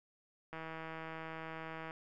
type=click train; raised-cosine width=0.5 ms; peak=-30 dBFS; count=223; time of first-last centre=0.53-1.909 s; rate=161 Hz; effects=none